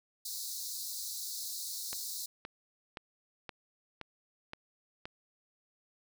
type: high-pass noise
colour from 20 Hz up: pink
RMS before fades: -40 dBFS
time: 0.25-2.26 s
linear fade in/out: 5 ms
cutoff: 3900 Hz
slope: 96 dB/octave
type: click train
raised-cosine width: 0.3 ms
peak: -25 dBFS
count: 7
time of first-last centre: 1.93-5.055 s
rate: 1.92 Hz
effects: none